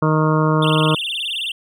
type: harmonic tone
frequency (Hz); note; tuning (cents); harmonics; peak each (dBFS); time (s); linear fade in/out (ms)
155.56; D#3; 0; 1 / 2 / 3 / 4 / 6 / 7 / 8 / 9; -16 / -21 / -22 / -25 / -26 / -23 / -26 / -29; 0.02-0.95; 5
type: tone with vibrato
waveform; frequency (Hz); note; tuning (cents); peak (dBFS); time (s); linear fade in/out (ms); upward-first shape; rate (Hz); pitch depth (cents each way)
triangle; 3125; G7; -6; -20; 0.62-1.52; 5; sine; 19; 260
effects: none